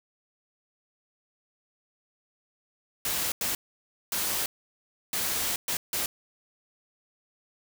white noise bursts at uneven times, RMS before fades -29 dBFS, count 6, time 3.05-3.32 / 3.41-3.55 / 4.12-4.46 / 5.13-5.56 / 5.68-5.77 / 5.93-6.06 s, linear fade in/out 2 ms, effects none

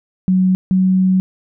sine tone pair in turn, 185.9 / 186.98 Hz, F#3 / F#3, +8 / +18 cents, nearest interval unison, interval 10 cents, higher second, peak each -10 dBFS, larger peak neither, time 0.28-0.55 / 0.71-1.2 s, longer second, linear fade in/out 0 ms, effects none

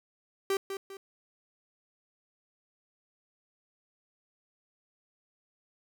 45% pulse tone with echo, 390.1 Hz, G4, 8 cents flat, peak -26 dBFS, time 0.5-0.57 s, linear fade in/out 2 ms, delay 200 ms, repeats 2, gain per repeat -8 dB, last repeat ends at 0.97 s, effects none

